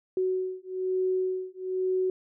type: beating tone pair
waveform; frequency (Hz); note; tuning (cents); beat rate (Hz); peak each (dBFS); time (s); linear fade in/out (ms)
sine; 371.8 / 372.9; F#4 / F#4; +8 / +14; 1.1; -29; 0.17-2.1; 2
effects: none